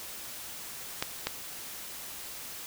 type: clicks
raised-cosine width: 0.2 ms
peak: -11 dBFS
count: 2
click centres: 1.025 / 1.27 s
effects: white hiss -42 dBFS RMS until 2.66 s